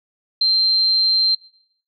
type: tone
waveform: sine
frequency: 4144 Hz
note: C8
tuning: 17 cents flat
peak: -13 dBFS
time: 0.41-1.35 s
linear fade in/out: 5 ms
effects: noise-tail reverb RT60 0.7 s tail -21 dB re dry